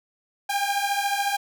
sawtooth beating tone pair, 796 / 810 Hz, G5 / G#5, +26 / -43 cents, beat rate 14 Hz, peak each -22 / -22 dBFS, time 0.49-1.37 s, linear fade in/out 10 ms, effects none

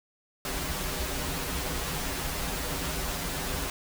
pink noise with comb filter, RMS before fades -32 dBFS, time 0.45-3.7 s, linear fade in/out 2 ms, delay 9.1 ms, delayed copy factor -0.9, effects none

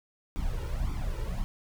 brown noise with flanger, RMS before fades -31 dBFS, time 0.36-1.44 s, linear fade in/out 0 ms, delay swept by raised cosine 0.86 to 2.16 ms, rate 1.8 Hz, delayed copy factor +0.8, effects none

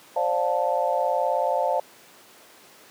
sine chord, D minor seventh, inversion third, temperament just, 528.6 / 587.3 / 704.8 / 881 Hz, C5 / D5 / F5 / A5, +18 / 0 / +16 / +2 cents, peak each -26 dBFS, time 0.16-1.8 s, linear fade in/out 5 ms, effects pink hiss -50 dBFS RMS until 2.9 s + high-pass 300 Hz 12 dB/octave

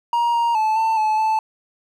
triangle tone with pitch steps, 944 / 937 / 870 / 891 / 864 / 876 Hz, A#5 / A#5 / A5 / A5 / A5 / A5, +22 / +9 / -20 / +22 / -32 / -8 cents, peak -14 dBFS, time 0.13-1.39 s, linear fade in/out 2 ms, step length 210 ms, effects none

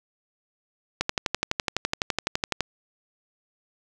click train, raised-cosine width 0.2 ms, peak -6 dBFS, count 20, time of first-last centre 1.01-2.607 s, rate 11.9 Hz, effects none

